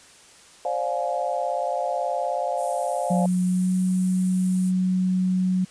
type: chord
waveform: sine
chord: D half-diminished seventh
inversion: third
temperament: just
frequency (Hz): 528.6 / 587.3 / 704.8 / 845.8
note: C5 / D5 / F5 / Ab5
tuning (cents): +18 / 0 / +16 / +31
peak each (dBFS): -29 / -29 / -26 / -31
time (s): 0.65-3.26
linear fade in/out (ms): 2
type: high-pass noise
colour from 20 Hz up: white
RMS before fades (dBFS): -35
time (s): 2.56-4.73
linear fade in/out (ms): 50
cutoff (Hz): 8900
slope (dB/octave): 24
type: tone with pitch glide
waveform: sine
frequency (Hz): 181.7 to 184.66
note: F#3 to F#3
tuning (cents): -31 to -3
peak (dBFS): -19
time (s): 3.1-5.65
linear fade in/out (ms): 10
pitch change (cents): +28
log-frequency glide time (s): 3.44-3.73
effects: white hiss -50 dBFS RMS until 5.7 s + resampled to 22050 Hz